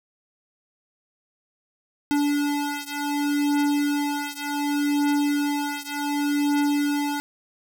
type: beating tone pair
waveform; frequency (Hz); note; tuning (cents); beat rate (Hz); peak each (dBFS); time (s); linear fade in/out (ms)
square; 289.2 / 289.87; D4 / D4; -27 / -23; 0.67; -25 / -26; 2.11-7.2; 0
effects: none